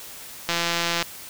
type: click train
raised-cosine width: 0.2 ms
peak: -6 dBFS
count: 92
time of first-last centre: 0.49-1.025 s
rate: 170 Hz
effects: white hiss -40 dBFS RMS until 1.29 s